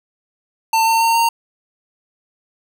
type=tone with pitch steps; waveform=square; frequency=897 / 905.3 / 913.7 / 922.2 Hz; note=A5 / A5 / A#5 / A#5; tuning=+33 / +49 / -35 / -19 cents; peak=-13 dBFS; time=0.73-1.29 s; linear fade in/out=5 ms; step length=140 ms; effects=none